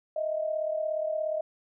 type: tone pair together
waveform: sine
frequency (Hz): 623 / 660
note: D#5 / E5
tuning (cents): +2 / +2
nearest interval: minor second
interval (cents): 100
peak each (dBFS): -28 / -34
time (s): 0.16-1.41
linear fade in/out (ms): 5
effects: none